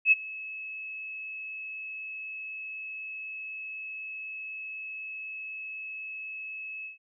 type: tone with ADSR envelope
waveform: sine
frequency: 2588 Hz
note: E7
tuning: 32 cents flat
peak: -14 dBFS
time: 0.05-6.98 s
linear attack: 67 ms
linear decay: 26 ms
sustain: -22 dB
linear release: 130 ms
effects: none